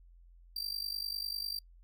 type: tone with amplitude modulation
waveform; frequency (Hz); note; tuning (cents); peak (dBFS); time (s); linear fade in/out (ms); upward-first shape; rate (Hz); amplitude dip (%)
45% pulse; 4699; D8; 0; -31; 0.56-1.59; 5; sine; 50; 90
effects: noise-tail reverb RT60 0.1 s tail -26 dB re dry + added 43 Hz sine -55 dBFS peak until 1.83 s